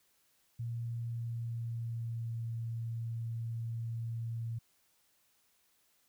sine tone with pitch glide, 117.1 to 115.09 Hz, A#2 to A#2, +8 to -22 cents, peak -35 dBFS, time 0.59-4.59 s, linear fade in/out 10 ms, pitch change -30 cents, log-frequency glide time 1.04-2.43 s, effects white hiss -72 dBFS RMS until 6.08 s

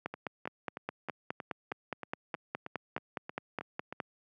two click trains, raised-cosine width 0.5 ms, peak -24 / -19 dBFS, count 13 / 20, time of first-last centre 0.14-3.925 / 0.06-4.002 s, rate 3.17 / 4.82 Hz, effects high-pass 150 Hz 12 dB/octave

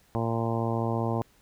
harmonic tone, 114.8 Hz, A#2, 26 cents flat, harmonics 1 / 2 / 3 / 4 / 5 / 6 / 7 / 8 / 9, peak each -29 / -32 / -34 / -35 / -36 / -37 / -37 / -38 / -39 dBFS, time 0.15-1.22 s, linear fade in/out 0 ms, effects pink hiss -62 dBFS RMS until 1.41 s

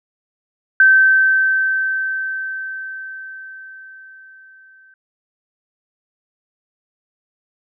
sine tone with exponential decay, 1547 Hz, G6, 23 cents flat, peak -6 dBFS, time 0.8-4.94 s, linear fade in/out 2 ms, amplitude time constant 900 ms, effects none

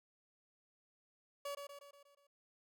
30% pulse tone with echo, 568 Hz, C#5, 42 cents sharp, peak -38 dBFS, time 1.45-1.55 s, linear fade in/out 5 ms, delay 120 ms, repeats 6, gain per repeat -5 dB, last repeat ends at 2.27 s, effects none

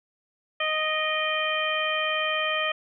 harmonic tone with a mistuned harmonic, 622.3 Hz, D#5, in tune, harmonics 1 / 2 / 3 / 4 / 5, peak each -30 / -30 / -30 / -30 / -30 dBFS, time 0.6-2.72 s, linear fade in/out 5 ms, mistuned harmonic 4, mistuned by -35 cents, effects none

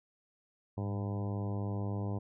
harmonic tone with a mistuned harmonic, 100.4 Hz, G2, 42 cents sharp, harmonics 1 / 2 / 3 / 4 / 5 / 6 / 7 / 8 / 9 / 10, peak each -34 / -40 / -44 / -46 / -48 / -50 / -51 / -52 / -53 / -54 dBFS, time 0.77-2.19 s, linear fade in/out 10 ms, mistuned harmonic 1, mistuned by +62 cents, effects none

